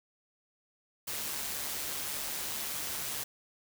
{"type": "noise with amplitude modulation", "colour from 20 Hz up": "white", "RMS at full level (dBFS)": -35, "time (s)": [1.07, 3.24], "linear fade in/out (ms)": 10, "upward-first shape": "sine", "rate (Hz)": 145, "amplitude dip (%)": 35, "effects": []}